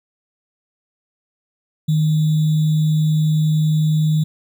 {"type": "tone with sample-and-hold", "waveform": "sine", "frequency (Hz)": 155.2, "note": "D#3", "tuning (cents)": -4, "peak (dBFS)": -13, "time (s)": [1.88, 4.24], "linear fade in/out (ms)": 10, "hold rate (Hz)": 3675, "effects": []}